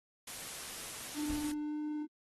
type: noise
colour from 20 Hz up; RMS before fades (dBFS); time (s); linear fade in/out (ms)
white; -44; 0.27-1.52; 5
type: tone with pitch glide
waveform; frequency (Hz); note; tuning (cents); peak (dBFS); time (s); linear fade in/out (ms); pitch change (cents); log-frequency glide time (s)
triangle; 298.2 to 301.3; D4 to D4; +27 to +44; -33; 1.14-2.07; 50; +17; 1.55-1.77
type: noise with exponential decay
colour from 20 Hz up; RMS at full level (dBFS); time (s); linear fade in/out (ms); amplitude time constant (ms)
brown; -41; 1.3-1.72; 0; 90
effects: AAC 32 kbps